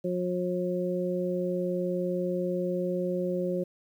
harmonic tone, 179.9 Hz, F#3, 48 cents flat, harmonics 1 / 2 / 3, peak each -31 / -31 / -31 dBFS, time 0.04-3.64 s, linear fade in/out 10 ms, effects 10-bit

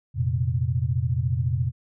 sine chord, F suspended fourth, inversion none, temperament equal, 87.31 / 116.54 / 130.81 Hz, F2 / Bb2 / C3, 0 / 0 / 0 cents, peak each -27 / -25 / -25 dBFS, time 0.14-1.72 s, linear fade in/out 50 ms, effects none

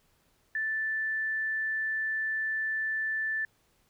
sine tone, 1760 Hz, A6, in tune, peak -28 dBFS, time 0.55-3.45 s, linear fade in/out 2 ms, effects pink hiss -69 dBFS RMS until 3.89 s

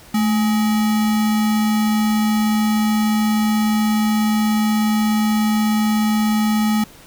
sine tone with sample-and-hold, 216.7 Hz, A3, 26 cents flat, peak -14 dBFS, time 0.14-6.84 s, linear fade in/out 5 ms, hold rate 1050 Hz, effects pink hiss -44 dBFS RMS until 7.06 s

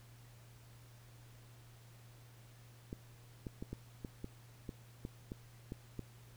clicks, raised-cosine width 3 ms, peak -29 dBFS, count 11, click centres 2.929 / 3.468 / 3.625 / 3.73 / 4.048 / 4.244 / 4.692 / 5.051 / 5.319 / 5.721 / 5.993 s, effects added 118 Hz sine -57 dBFS peak until 6.36 s + pink hiss -64 dBFS RMS until 6.36 s

